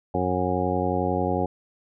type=harmonic tone; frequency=91.1 Hz; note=F#2; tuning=26 cents flat; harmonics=1 / 2 / 3 / 4 / 5 / 6 / 8 / 9; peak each=-30 / -30 / -30 / -30 / -30 / -30 / -30 / -30 dBFS; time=0.14-1.46 s; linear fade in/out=5 ms; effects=none